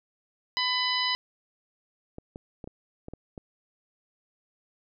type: harmonic tone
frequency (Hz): 1000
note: B5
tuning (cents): +21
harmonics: 1 / 2 / 3 / 4 / 5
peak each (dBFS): -31 / -31 / -31 / -31 / -31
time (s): 0.57-1.15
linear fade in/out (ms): 0
type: clicks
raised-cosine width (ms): 2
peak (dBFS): -26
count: 7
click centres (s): 2.184 / 2.359 / 2.642 / 2.675 / 3.084 / 3.136 / 3.378
effects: none